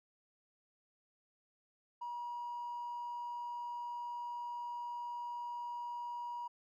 sine tone with hard clipping, 959 Hz, A#5, 49 cents sharp, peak -40 dBFS, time 2.01-6.48 s, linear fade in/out 10 ms, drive 1 dB, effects none

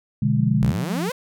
sine chord, G# diminished, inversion first, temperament equal, 123.47 / 146.83 / 207.7 Hz, B2 / D3 / G#3, 0 / 0 / 0 cents, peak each -21 dBFS, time 0.22-0.72 s, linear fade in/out 5 ms
sine tone with vibrato, 174.61 Hz, F3, in tune, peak -24 dBFS, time 0.37-1.1 s, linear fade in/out 10 ms, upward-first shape square, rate 7.5 Hz, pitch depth 40 cents each way
sawtooth exponential sweep, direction up, 52.2 to 542 Hz, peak -21 dBFS, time 0.62-1.12 s, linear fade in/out 5 ms
effects none

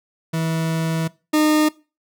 40% pulse tone pair in turn, 162.5 / 305.9 Hz, E3 / D#4, -24 / -29 cents, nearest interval major seventh, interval 1095 cents, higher second, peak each -19 / -13 dBFS, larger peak second, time 0.33-1.08 / 1.33-1.69 s, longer first, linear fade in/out 10 ms, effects noise-tail reverb RT60 0.3 s tail -21 dB re dry

